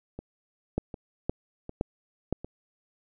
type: two click trains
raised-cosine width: 2 ms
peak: -13 / -24 dBFS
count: 4 / 4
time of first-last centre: 0.78-2.326 / 0.19-2.446 s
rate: 1.94 / 1.33 Hz
effects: none